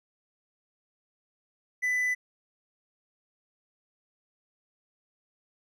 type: tone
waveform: triangle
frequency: 1996 Hz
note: B6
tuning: 18 cents sharp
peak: -23 dBFS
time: 1.82-2.15 s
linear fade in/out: 20 ms
effects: none